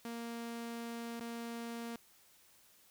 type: tone with dropouts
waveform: sawtooth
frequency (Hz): 233.1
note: A#3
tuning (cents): 0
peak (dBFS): -37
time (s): 0.05-1.96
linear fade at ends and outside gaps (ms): 2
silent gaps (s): 1.198-1.206
effects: white hiss -65 dBFS RMS until 2.9 s